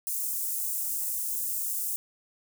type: high-pass noise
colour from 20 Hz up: white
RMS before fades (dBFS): -31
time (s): 0.07-1.96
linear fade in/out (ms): 0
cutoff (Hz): 7600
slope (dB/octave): 24
effects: none